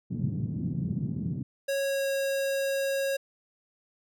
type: band-pass noise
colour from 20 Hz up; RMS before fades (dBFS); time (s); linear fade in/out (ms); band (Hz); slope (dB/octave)
white; -31; 0.1-1.43; 10; 110 to 190; 24
type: tone with pitch glide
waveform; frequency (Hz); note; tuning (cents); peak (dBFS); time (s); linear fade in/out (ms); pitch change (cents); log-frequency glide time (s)
square; 551 to 546.9; C#5 to C#5; -11 to -23; -27; 1.68-3.17; 10; -12; 1.8-2.09
effects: none